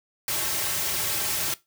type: noise with comb filter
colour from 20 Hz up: white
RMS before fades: -27 dBFS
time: 0.28-1.54 s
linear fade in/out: 2 ms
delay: 4.1 ms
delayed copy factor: -0.85
effects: noise-tail reverb RT60 0.2 s tail -18 dB re dry